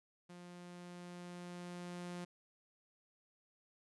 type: tone with level ramp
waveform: sawtooth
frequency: 176.5 Hz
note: F3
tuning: 19 cents sharp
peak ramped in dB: -48 to -39 dBFS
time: 0.29-2.25 s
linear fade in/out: 10 ms
effects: resampled to 24000 Hz

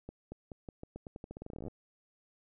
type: accelerating click train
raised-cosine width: 2 ms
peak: -30 dBFS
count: 24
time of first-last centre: 0.09-1.682 s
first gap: 230 ms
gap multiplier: 0.86
effects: none

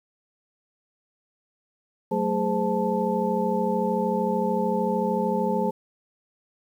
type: tone cluster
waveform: sine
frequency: 187.9 / 221.2 / 416 / 515 / 877 Hz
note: F#3 / A3 / G#4 / C5 / A5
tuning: +27 / +9 / +3 / -28 / -6 cents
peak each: -28 dBFS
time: 2.11-5.71 s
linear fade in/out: 10 ms
effects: 9-bit

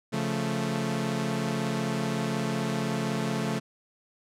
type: chord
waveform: sawtooth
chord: Db augmented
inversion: none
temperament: equal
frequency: 138.59 / 174.61 / 220 Hz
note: Db3 / F3 / A3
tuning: 0 / 0 / 0 cents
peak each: -28 / -29 / -26 dBFS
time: 0.12-3.6 s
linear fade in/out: 20 ms
effects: low-pass 10000 Hz 12 dB/octave

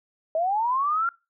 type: linear sweep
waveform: sine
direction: up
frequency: 622.3 to 1396.9 Hz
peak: -21 dBFS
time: 0.35-1.09 s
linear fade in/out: 2 ms
effects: noise-tail reverb RT60 0.3 s tail -25 dB re dry

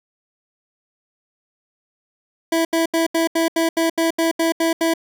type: tone bursts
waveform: 25% pulse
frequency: 329 Hz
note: E4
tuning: 3 cents flat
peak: -12 dBFS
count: 12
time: 2.52-4.938 s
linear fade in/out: 5 ms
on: 130 ms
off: 78 ms
effects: none

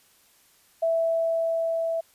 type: tone with level ramp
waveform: sine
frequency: 659.3 Hz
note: E5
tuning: in tune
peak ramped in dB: -20 to -24 dBFS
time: 0.82-2.01 s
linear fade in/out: 10 ms
effects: white hiss -60 dBFS RMS until 2.14 s + resampled to 32000 Hz

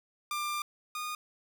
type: tone pair in turn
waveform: sawtooth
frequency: 1192 / 1225.5 Hz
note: D6 / D#6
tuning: +25 / -27 cents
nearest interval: unison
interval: 48 cents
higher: second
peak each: -28 / -31 dBFS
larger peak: first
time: 0.31-0.62 / 0.95-1.15 s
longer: first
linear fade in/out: 2 ms
effects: none

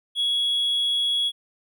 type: tone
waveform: triangle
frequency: 3345 Hz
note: G#7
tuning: 12 cents sharp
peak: -18 dBFS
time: 0.15-1.32 s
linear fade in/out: 50 ms
effects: tanh soft clip ceiling -15 dBFS

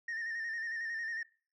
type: tone with vibrato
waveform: sine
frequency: 1825 Hz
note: A#6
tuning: 37 cents flat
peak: -33 dBFS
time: 0.08-1.23 s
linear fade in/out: 5 ms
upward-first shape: square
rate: 11 Hz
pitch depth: 39 cents each way
effects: noise-tail reverb RT60 0.4 s tail -24 dB re dry + tanh soft clip ceiling -34 dBFS

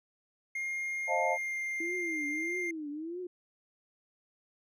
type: tone with pitch glide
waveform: triangle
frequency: 2127 to 2107 Hz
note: C7 to C7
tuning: +28 to +12 cents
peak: -31 dBFS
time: 0.55-2.71 s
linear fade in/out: 5 ms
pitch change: -16 cents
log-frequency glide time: 1.21-1.6 s
type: chord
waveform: sine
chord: F dominant seventh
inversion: second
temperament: equal with one note detuned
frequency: 529.6 / 622.3 / 698.5 / 880 Hz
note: C5 / Eb5 / F5 / A5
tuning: +21 / 0 / 0 / 0 cents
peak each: -34 / -33 / -32 / -33 dBFS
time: 1.07-1.38 s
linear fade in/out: 50 ms
type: tone with vibrato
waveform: sine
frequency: 324.7 Hz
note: E4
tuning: 26 cents flat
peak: -36 dBFS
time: 1.8-3.27 s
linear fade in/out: 5 ms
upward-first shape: triangle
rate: 1.6 Hz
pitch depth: 220 cents each way
effects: none

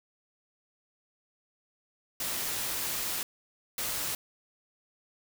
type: noise bursts at uneven times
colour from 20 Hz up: white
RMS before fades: -33 dBFS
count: 2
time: 2.2-3.23 / 3.78-4.15 s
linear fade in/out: 2 ms
effects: none

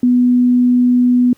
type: tone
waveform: sine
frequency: 246.9 Hz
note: B3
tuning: in tune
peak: -8 dBFS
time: 0.03-1.33 s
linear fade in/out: 2 ms
effects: pink hiss -53 dBFS RMS until 1.37 s + high-pass 80 Hz 12 dB/octave

